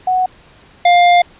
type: tone pair in turn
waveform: sine / square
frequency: 740 / 703.2 Hz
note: F#5 / F5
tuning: 0 / +12 cents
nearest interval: minor second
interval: 88 cents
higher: first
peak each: -11 / -7 dBFS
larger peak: second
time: 0.07-0.26 / 0.85-1.22 s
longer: second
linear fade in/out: 5 ms
effects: pink hiss -45 dBFS RMS until 1.39 s + resampled to 8000 Hz